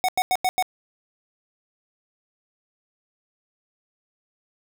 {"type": "tone bursts", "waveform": "square", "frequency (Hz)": 740, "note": "F#5", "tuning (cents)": 0, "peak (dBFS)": -19, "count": 5, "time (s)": [0.04, 0.625], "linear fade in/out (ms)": 0, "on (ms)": 45, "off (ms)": 90, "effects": ["10-bit"]}